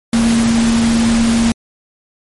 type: tone in noise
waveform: sine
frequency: 230 Hz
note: A#3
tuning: 23 cents flat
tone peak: -10 dBFS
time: 0.13-1.52 s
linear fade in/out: 2 ms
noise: pink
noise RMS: -20 dBFS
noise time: 0.13-1.52 s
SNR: +7 dB
effects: MP3 48 kbps